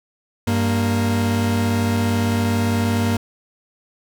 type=tone pair together; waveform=40% pulse; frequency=98 / 233.6 Hz; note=G2 / A#3; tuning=0 / +4 cents; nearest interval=octave + minor third; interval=1504 cents; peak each=-19 dBFS; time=0.47-3.17 s; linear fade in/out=5 ms; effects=none